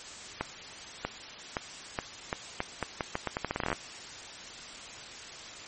accelerating click train, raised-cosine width 0.5 ms, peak -14 dBFS, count 21, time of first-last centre 0.41-3.729 s, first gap 640 ms, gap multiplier 0.81, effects white hiss -44 dBFS RMS until 5.67 s + MP3 32 kbps

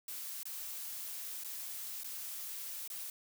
blue noise with dropouts, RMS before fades -43 dBFS, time 0.08-3.1 s, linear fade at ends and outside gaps 2 ms, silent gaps 0.432-0.454 / 1.437-1.445 / 2.035-2.043 / 2.877-2.901 s, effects none

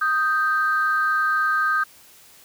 sine tone pair together, 1244.5 / 1568 Hz, D#6 / G6, 0 / 0 cents, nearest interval major third, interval 400 cents, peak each -20 dBFS, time 0.01-1.84 s, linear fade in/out 10 ms, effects tanh soft clip ceiling -11 dBFS + white hiss -50 dBFS RMS until 2.44 s

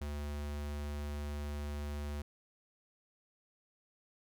square tone, 73.2 Hz, D2, 5 cents flat, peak -38 dBFS, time 0.01-2.22 s, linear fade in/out 5 ms, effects none

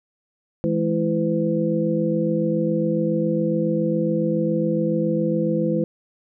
sine tone cluster, 164.2 / 211.4 / 333.6 / 506 Hz, E3 / G#3 / E4 / B4, -6 / +31 / +21 / +42 cents, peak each -24 dBFS, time 0.64-5.84 s, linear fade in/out 0 ms, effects none

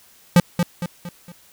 square tone with echo, 174.61 Hz, F3, in tune, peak -9 dBFS, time 0.36-0.4 s, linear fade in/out 2 ms, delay 230 ms, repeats 4, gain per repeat -7 dB, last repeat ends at 1.32 s, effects white hiss -52 dBFS RMS until 1.52 s

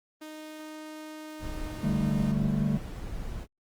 sawtooth tone with pitch glide, 309.3 to 307 Hz, D#4 to D#4, -10 to -23 cents, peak -36 dBFS, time 0.21-2.32 s, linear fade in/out 10 ms, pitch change -13 cents, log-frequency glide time 1.19-2.03 s
brown noise, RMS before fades -37 dBFS, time 1.39-3.47 s, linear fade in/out 50 ms
triangle chord, D suspended fourth, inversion none, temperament equal, 146.83 / 196 / 220 Hz, D3 / G3 / A3, 0 / 0 / 0 cents, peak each -27 dBFS, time 1.83-2.78 s, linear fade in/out 10 ms
effects Opus 24 kbps

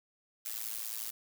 blue noise with amplitude modulation, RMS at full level -35 dBFS, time 0.45-1.11 s, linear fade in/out 10 ms, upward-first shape sine, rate 111 Hz, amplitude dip 100%, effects none

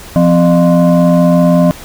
sine tone with frequency modulation, 173.9 Hz, F3, 7 cents flat, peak -5 dBFS, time 0.16-1.71 s, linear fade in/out 0 ms, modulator 433 Hz, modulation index 1.1, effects pink hiss -32 dBFS RMS until 1.84 s

